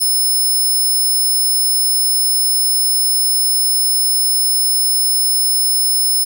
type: tone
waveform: 5% pulse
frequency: 5230 Hz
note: E8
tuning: 15 cents flat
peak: -7 dBFS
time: 0-6.25 s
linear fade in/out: 20 ms
effects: none